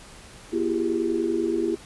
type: tone cluster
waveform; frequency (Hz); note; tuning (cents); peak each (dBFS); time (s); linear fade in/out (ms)
sine; 241 / 336.8 / 386.7 / 407.2; B3 / E4 / G4 / G#4; -42 / +37 / -24 / -34; -31 / -24 / -29 / -29; 0.52-1.76; 20
effects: pink hiss -46 dBFS RMS until 1.85 s + resampled to 24000 Hz